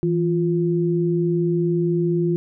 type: tone pair together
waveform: sine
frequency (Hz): 164.8 / 349.2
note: E3 / F4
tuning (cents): 0 / 0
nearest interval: octave + minor second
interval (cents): 1300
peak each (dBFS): -20 / -20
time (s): 0.03-2.36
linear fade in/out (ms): 0
effects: none